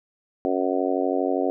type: harmonic tone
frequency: 92.5 Hz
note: F#2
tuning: in tune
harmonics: 3 / 4 / 5 / 6 / 7 / 8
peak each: -26 / -27 / -28 / -29 / -29 / -30 dBFS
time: 0.45-1.5 s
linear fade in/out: 0 ms
effects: none